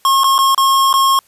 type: tone with dropouts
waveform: square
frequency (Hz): 1081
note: C#6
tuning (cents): -44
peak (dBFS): -10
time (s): 0.05-1.19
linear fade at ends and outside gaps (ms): 1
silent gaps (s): 0.235-0.242 / 0.381-0.388 / 0.547-0.578 / 0.929-0.939
effects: white hiss -53 dBFS RMS until 1.27 s + resampled to 32000 Hz